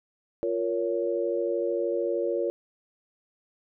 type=chord; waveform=sine; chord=Bb minor; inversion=second; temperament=just; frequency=349.6 / 466.2 / 559.4 Hz; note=F4 / Bb4 / Db5; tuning=+2 / 0 / +16 cents; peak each=-29 dBFS; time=0.43-2.5 s; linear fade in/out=0 ms; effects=none